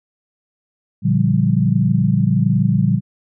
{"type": "chord", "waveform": "sine", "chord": "G minor seventh", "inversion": "first", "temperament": "equal with one note detuned", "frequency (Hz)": [116.54, 143.48, 174.61, 196], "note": ["Bb2", "D3", "F3", "G3"], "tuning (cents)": [0, -40, 0, 0], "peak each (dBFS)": -18, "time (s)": [1.02, 3.01], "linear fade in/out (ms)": 50, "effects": []}